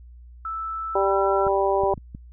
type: tone with pitch glide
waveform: sine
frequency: 1318 to 1346.5 Hz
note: E6 to E6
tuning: -1 to +36 cents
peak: -27 dBFS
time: 0.45-1.48 s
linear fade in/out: 2 ms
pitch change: +37 cents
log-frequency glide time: 0.9-1.1 s
type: harmonic tone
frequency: 196 Hz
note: G3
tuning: in tune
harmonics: 2 / 3 / 4 / 5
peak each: -22 / -24 / -25 / -26 dBFS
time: 0.95-1.94 s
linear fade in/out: 5 ms
type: clicks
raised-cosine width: 5 ms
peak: -23 dBFS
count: 5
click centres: 1.468 / 1.836 / 1.941 / 1.978 / 2.149 s
effects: added 60 Hz sine -42 dBFS peak until 2.32 s